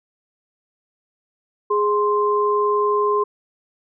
sine tone pair together, 415.3 / 1046.5 Hz, G#4 / C6, 0 / 0 cents, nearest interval octave + major third, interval 1600 cents, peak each -18 / -19 dBFS, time 1.7-3.24 s, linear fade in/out 10 ms, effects none

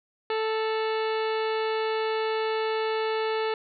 harmonic tone with a mistuned harmonic, 440 Hz, A4, in tune, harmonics 1 / 2 / 3 / 4 / 5 / 6 / 7 / 8 / 9 / 10, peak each -26 / -32 / -36 / -38 / -40 / -42 / -43 / -44 / -45 / -46 dBFS, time 0.3-3.54 s, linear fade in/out 2 ms, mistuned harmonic 7, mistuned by -91 cents, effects none

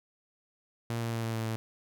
sawtooth tone with pitch steps, 116.54 / 115.53 / 114.54 / 113.55 / 112.57 / 111.6 Hz, A#2 / A#2 / A#2 / A#2 / A2 / A2, 0 / -15 / -30 / -45 / +40 / +25 cents, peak -27 dBFS, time 0.9-1.56 s, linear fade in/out 0 ms, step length 110 ms, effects none

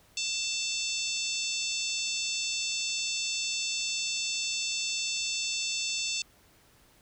harmonic tone with a mistuned harmonic, 889 Hz, A5, 18 cents sharp, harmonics 3 / 4 / 5 / 6 / 7 / 8 / 9, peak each -35 / -36 / -37 / -38 / -38 / -39 / -40 dBFS, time 0.17-6.22 s, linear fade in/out 2 ms, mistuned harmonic 9, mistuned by -56 cents, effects pink hiss -61 dBFS RMS until 7.01 s

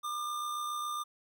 square tone with amplitude modulation, 1200 Hz, D6, 37 cents sharp, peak -33 dBFS, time 0.03-1.04 s, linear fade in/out 20 ms, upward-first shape sine, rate 67.2 Hz, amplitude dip 35%, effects none

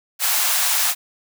white high-pass noise, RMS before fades -19 dBFS, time 0.19-0.95 s, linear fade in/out 50 ms, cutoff 650 Hz, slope 48 dB/octave, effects none

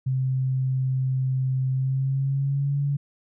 sine tone with pitch glide, 130.81 to 141.83 Hz, C3 to C#3, 0 to +40 cents, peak -21 dBFS, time 0.06-2.97 s, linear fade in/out 10 ms, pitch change +140 cents, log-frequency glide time 1.71-2.79 s, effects none

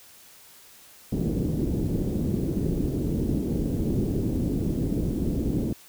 white low-pass noise, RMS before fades -26 dBFS, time 1.12-5.73 s, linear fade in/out 5 ms, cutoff 330 Hz, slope 24 dB/octave, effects white hiss -51 dBFS RMS until 5.88 s

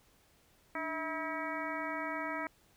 harmonic tone with a mistuned harmonic, 321.9 Hz, E4, 41 cents flat, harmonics 1 / 2 / 3 / 4 / 5 / 6 / 7, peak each -42 / -42 / -42 / -42 / -45 / -43 / -44 dBFS, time 0.75-2.47 s, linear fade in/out 2 ms, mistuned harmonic 1, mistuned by -130 cents, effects pink hiss -67 dBFS RMS until 2.76 s

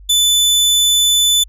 sawtooth tone, 3500 Hz, A7, 10 cents flat, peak -7 dBFS, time 0.09-1.44 s, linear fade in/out 10 ms, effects added 48 Hz sine -36 dBFS peak until 1.48 s + resampled to 32000 Hz

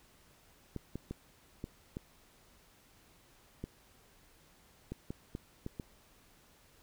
clicks, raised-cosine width 3 ms, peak -26 dBFS, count 11, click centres 0.763 / 0.956 / 1.11 / 1.641 / 1.969 / 3.64 / 4.92 / 5.105 / 5.351 / 5.664 / 5.798 s, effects pink hiss -64 dBFS RMS until 6.82 s

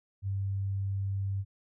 sine tone, 98 Hz, G2, in tune, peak -29 dBFS, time 0.22-1.45 s, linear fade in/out 50 ms, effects none

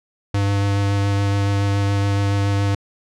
square tone with vibrato, 100 Hz, G2, 35 cents sharp, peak -17 dBFS, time 0.34-2.75 s, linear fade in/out 5 ms, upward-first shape sine, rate 7.1 Hz, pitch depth 11 cents each way, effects low-pass 7000 Hz 12 dB/octave

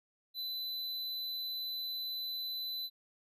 square tone, 4009 Hz, B7, 25 cents sharp, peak -37 dBFS, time 0.34-2.9 s, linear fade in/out 50 ms, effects none

